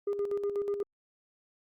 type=tone with tremolo; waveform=sine; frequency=405.4 Hz; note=G#4; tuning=42 cents flat; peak=-25 dBFS; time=0.07-0.83 s; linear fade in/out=5 ms; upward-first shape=square; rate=8.2 Hz; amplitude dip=60%; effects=tanh soft clip ceiling -26 dBFS + Opus 48 kbps